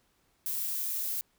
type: noise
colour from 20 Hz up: violet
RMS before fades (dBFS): -33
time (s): 0.46-1.21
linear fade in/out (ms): 0
effects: pink hiss -71 dBFS RMS until 1.38 s